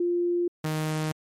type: tone pair in turn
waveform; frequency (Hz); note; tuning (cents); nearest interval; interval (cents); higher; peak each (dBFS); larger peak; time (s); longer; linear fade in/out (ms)
sine / sawtooth; 349.2 / 155.55; F4 / D#3; 0 / 0; octave + major second; 1400; first; -22; neither; 0-0.48 / 0.64-1.12; neither; 5
effects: MP3 64 kbps